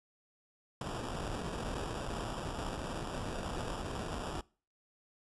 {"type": "noise with sample-and-hold", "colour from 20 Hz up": "pink", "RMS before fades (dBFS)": -39, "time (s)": [0.81, 4.41], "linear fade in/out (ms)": 2, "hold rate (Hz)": 2100, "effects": ["noise-tail reverb RT60 0.4 s tail -24 dB re dry", "resampled to 24000 Hz"]}